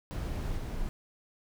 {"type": "noise with level steps", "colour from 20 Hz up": "brown", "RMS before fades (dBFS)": [-33, -35], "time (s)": [0.11, 0.89], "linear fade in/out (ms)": 0, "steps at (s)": 0.56, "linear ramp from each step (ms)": 20, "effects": []}